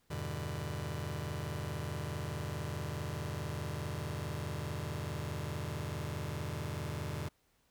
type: chord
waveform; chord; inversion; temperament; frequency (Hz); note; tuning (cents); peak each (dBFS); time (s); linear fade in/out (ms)
sawtooth; E minor seventh; none; just; 82.41 / 98.89 / 123.61 / 148.33; E2 / G2 / B2 / D3; 0 / +16 / +2 / +18; -38 / -39 / -38 / -37; 0.1-7.29; 10
effects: pink hiss -73 dBFS RMS until 7.7 s